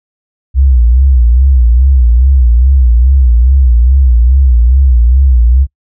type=tone with vibrato; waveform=sine; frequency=62.7 Hz; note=B1; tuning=27 cents sharp; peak=-3 dBFS; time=0.54-5.67 s; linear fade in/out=50 ms; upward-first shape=sine; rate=2.4 Hz; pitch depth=140 cents each way; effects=noise-tail reverb RT60 0.1 s tail -26 dB re dry